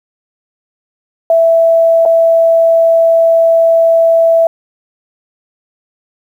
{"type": "tone with dropouts", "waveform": "sine", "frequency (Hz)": 661, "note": "E5", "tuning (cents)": 5, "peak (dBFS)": -5, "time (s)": [1.3, 4.47], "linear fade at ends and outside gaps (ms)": 2, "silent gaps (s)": [2.053, 2.059], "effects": ["7-bit"]}